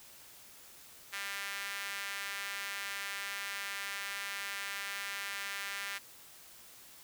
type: tone with high-pass filter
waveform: sawtooth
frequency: 198.8 Hz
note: G3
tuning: 25 cents sharp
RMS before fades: -40 dBFS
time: 1.12-5.99 s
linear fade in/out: 20 ms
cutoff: 1800 Hz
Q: 1.8
effects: white hiss -55 dBFS RMS until 7.03 s